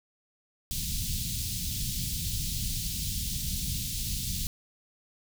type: band-stop noise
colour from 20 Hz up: pink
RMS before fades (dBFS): -32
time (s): 0.71-4.47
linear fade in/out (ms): 0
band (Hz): 180 to 3500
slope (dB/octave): 24
effects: none